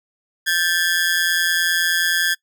sawtooth ring-modulated tone, 1661.2 Hz, G#6, in tune, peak -10 dBFS, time 0.46-2.35 s, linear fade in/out 20 ms, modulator 84.8 Hz, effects noise-tail reverb RT60 0.1 s tail -22 dB re dry

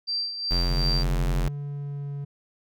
sine tone with tremolo, 4699 Hz, D8, in tune, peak -24 dBFS, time 0.07-1.04 s, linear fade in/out 20 ms, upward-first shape sine, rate 2.7 Hz, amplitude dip 60%
square tone, 44 Hz, F1, 14 cents sharp, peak -23 dBFS, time 0.51-1.48 s, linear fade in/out 0 ms
triangle tone with pitch glide, 143.9 to 141.92 Hz, D3 to C#3, -35 to +41 cents, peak -28 dBFS, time 0.7-2.25 s, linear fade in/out 10 ms, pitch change -24 cents, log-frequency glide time 1.43-2.13 s
effects none

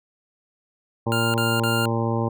harmonic tone, 114.8 Hz, A#2, 26 cents flat, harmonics 1 / 2 / 3 / 4 / 5 / 7 / 8 / 9, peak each -24 / -27 / -29 / -30 / -31 / -32 / -33 / -34 dBFS, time 1.06-2.29 s, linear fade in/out 10 ms
25% pulse tone bursts, 1400 Hz, F6, 4 cents sharp, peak -20 dBFS, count 3, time 1.12-1.856 s, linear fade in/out 0 ms, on 220 ms, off 38 ms
effects none

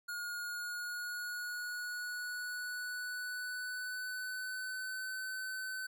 square tone with pitch glide, 1435 to 1520.3 Hz, F6 to F#6, +47 to +47 cents, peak -39 dBFS, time 0.08-5.87 s, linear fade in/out 10 ms, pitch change +100 cents, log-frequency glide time 0.4-5.12 s, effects none

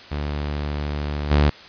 sawtooth tone with level steps, 73.42 Hz, D2, in tune, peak -20 / -10 dBFS, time 0.11-1.5 s, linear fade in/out 10 ms, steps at 1.3 s, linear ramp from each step 20 ms, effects white hiss -42 dBFS RMS until 1.68 s + resampled to 11025 Hz

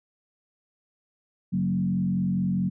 sine tone with frequency modulation, 185 Hz, F#3, in tune, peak -22 dBFS, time 1.52-2.7 s, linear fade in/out 20 ms, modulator 44.7 Hz, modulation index 0.9, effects none

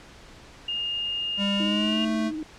sine tone, 2831 Hz, F7, 23 cents sharp, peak -26 dBFS, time 0.68-2.05 s, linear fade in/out 5 ms
square tone with pitch glide, 200 to 220.6 Hz, G3 to A3, +35 to +5 cents, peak -25 dBFS, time 1.37-2.32 s, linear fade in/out 50 ms, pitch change +170 cents, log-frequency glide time 1.58-2.03 s
sine tone with vibrato, 311.1 Hz, D#4, in tune, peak -29 dBFS, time 1.6-2.43 s, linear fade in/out 2 ms, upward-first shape sine, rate 18 Hz, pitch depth 41 cents each way
effects pink hiss -48 dBFS RMS until 2.58 s + low-pass 6000 Hz 12 dB/octave

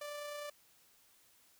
sawtooth tone with amplitude modulation, 587.3 Hz, D5, in tune, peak -37 dBFS, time 0.01-0.5 s, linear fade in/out 5 ms, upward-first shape sine, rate 29.7 Hz, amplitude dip 25%, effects white hiss -67 dBFS RMS until 1.59 s

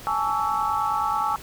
sine chord, A major seventh, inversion third, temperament equal with one note detuned, 830.6 / 880 / 1129.4 / 1318.5 Hz, G#5 / A5 / C#6 / E6, 0 / 0 / +32 / 0 cents, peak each -27 dBFS, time 0.07-1.36 s, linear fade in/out 0 ms, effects pink hiss -42 dBFS RMS until 1.42 s

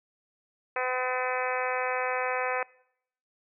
harmonic tone, 253.9 Hz, B3, 48 cents sharp, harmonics 2 / 3 / 4 / 5 / 6 / 7 / 8 / 9 / 10, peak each -32 / -34 / -35 / -36 / -37 / -37 / -38 / -39 / -39 dBFS, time 0.76-2.63 s, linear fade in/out 2 ms, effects noise-tail reverb RT60 0.7 s tail -23 dB re dry

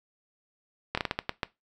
slowing click train, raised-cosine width 0.3 ms, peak -11 dBFS, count 8, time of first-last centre 0.95-1.432 s, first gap 25 ms, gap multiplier 1.33, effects noise-tail reverb RT60 0.2 s tail -19 dB re dry

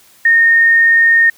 sine tone, 1839 Hz, A#6, 24 cents flat, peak -6 dBFS, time 0.25-1.3 s, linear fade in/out 5 ms, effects white hiss -47 dBFS RMS until 1.37 s

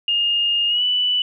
sine tone with pitch glide, 2834 to 2973 Hz, F7 to F#7, +25 to +8 cents, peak -16 dBFS, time 0.08-1.22 s, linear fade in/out 2 ms, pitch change +83 cents, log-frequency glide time 0.68-0.83 s, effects none

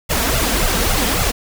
pink noise with flanger, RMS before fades -17 dBFS, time 0.09-1.32 s, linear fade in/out 20 ms, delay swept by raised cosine 1.4 to 4.5 ms, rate 3.6 Hz, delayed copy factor +0.95, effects none

